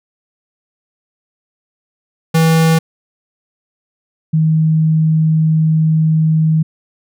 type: tone pair in turn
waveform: square / sine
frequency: 162.2 / 158.22 Hz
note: E3 / D#3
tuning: -28 / +29 cents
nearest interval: unison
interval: 43 cents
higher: first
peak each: -9 dBFS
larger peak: neither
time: 2.34-2.79 / 4.33-6.63 s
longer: second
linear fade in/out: 10 ms
effects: none